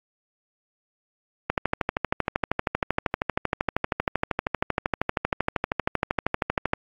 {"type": "click train", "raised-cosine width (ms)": 0.5, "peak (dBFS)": -7, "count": 68, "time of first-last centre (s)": [1.5, 6.734], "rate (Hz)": 12.8, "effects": ["AAC 48 kbps"]}